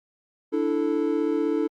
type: chord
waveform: triangle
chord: D suspended second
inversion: none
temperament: equal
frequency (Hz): 293.7 / 329.6 / 440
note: D4 / E4 / A4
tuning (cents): 0 / 0 / 0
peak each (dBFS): -24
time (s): 0.52-1.68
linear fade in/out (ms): 20
effects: Opus 48 kbps